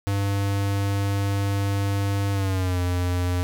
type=tone with pitch glide; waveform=square; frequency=99.6 to 89.25 Hz; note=G2 to F2; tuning=+28 to +38 cents; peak=-22 dBFS; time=0.07-3.43 s; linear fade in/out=0 ms; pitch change=-190 cents; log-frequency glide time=2.32-2.79 s; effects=none